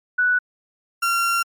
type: tone pair in turn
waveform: sine / 35% pulse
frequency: 1480 / 1374.7 Hz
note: F#6 / F6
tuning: 0 / -28 cents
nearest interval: minor second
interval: 128 cents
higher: first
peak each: -15 / -16 dBFS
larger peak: first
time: 0.18-0.39 / 1.02-1.43 s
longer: second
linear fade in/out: 10 ms
effects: MP3 64 kbps